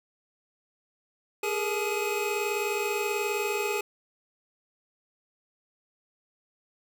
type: tone cluster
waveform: square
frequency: 408.1 / 428.3 / 466.9 / 854 / 2527 Hz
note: G#4 / A4 / A#4 / G#5 / D#7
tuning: -30 / -47 / +3 / +48 / +26 cents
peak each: -31 / -38 / -36 / -36 / -34 dBFS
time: 1.43-3.81 s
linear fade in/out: 5 ms
effects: none